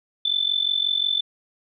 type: tone with amplitude modulation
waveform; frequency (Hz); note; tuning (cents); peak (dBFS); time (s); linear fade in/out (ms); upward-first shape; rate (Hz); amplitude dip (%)
sine; 3520; A7; 0; -16; 0.25-1.21; 5; sine; 45.6; 85
effects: none